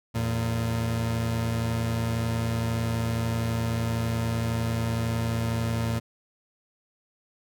30% pulse tone pair together, 83.85 / 114.9 Hz, E2 / A#2, +30 / -25 cents, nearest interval perfect fourth, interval 545 cents, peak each -30 / -23 dBFS, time 0.14-6 s, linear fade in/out 20 ms, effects none

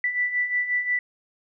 sine beating tone pair, 1970 / 1975.6 Hz, B6 / B6, -5 / 0 cents, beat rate 5.6 Hz, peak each -29 / -23 dBFS, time 0.04-0.99 s, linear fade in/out 2 ms, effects none

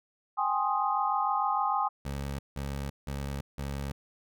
sine chord, Ab major seventh, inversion third, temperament equal with one note detuned, 784 / 830.6 / 1053.8 / 1244.5 Hz, G5 / Ab5 / C6 / Eb6, 0 / 0 / +12 / 0 cents, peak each -32 / -30 / -31 / -31 dBFS, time 0.37-1.89 s, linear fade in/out 20 ms
20% pulse tone bursts, 69.6 Hz, C#2, 8 cents sharp, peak -28 dBFS, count 4, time 2.05-3.92 s, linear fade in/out 5 ms, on 340 ms, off 170 ms
effects none

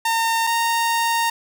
sawtooth tone pair in turn, 912 / 924.2 Hz, A#5 / A#5, -38 / -15 cents, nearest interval unison, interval 23 cents, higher second, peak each -14 dBFS, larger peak neither, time 0.05-0.47 / 0.47-1.3 s, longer second, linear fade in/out 5 ms, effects none

